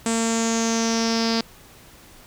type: tone with low-pass filter sweep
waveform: sawtooth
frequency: 227.7 Hz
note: A#3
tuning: 40 cents flat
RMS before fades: -22 dBFS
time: 0.06-1.41 s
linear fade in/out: 2 ms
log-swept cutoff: 8000 to 4800 Hz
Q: 6.7
effects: pink hiss -48 dBFS RMS until 2.26 s